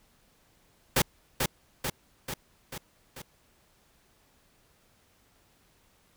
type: noise with echo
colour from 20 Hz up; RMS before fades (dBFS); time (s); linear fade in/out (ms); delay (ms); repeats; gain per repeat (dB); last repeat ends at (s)
pink; -23; 0.96-1.02; 5; 440; 5; -4; 3.22
effects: pink hiss -65 dBFS RMS until 6.16 s